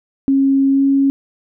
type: tone with pitch glide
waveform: sine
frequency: 272.3 to 274.7 Hz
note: C#4 to C#4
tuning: -31 to -16 cents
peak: -10 dBFS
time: 0.28-1.1 s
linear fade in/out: 0 ms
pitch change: +15 cents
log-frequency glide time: 0.7-0.83 s
effects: none